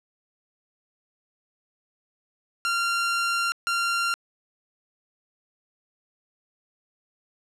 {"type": "tone bursts at uneven times", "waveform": "sawtooth", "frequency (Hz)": 1383, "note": "F6", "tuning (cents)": -17, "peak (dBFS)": -19, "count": 2, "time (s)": [[2.65, 3.52], [3.67, 4.14]], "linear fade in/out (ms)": 0, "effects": ["low-pass 9000 Hz 12 dB/octave"]}